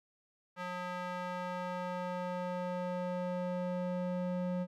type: tone with band-pass filter sweep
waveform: square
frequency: 180 Hz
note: F#3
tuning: 47 cents flat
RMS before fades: -37 dBFS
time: 0.56-4.67 s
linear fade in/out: 50 ms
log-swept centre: 1300 to 360 Hz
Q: 1.1
effects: none